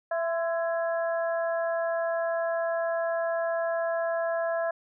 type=harmonic tone with a mistuned harmonic; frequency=333.2 Hz; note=E4; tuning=19 cents sharp; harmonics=2 / 3 / 4 / 5; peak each=-26 / -38 / -39 / -36 dBFS; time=0.11-4.71 s; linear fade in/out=5 ms; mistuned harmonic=3; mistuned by=+53 cents; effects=none